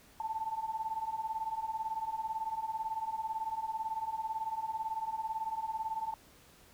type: beating tone pair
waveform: sine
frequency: 873 / 891 Hz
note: A5 / A5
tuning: -14 / +22 cents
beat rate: 18 Hz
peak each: -38 / -36 dBFS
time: 0.2-6.14 s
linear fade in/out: 2 ms
effects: pink hiss -60 dBFS RMS until 6.73 s